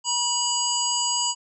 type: harmonic tone with a mistuned harmonic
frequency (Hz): 964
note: B5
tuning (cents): -42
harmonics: 1 / 3 / 5 / 7 / 8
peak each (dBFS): -28 / -28 / -28 / -28 / -28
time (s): 0.04-1.35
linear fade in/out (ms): 50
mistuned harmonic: 3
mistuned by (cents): +27
effects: none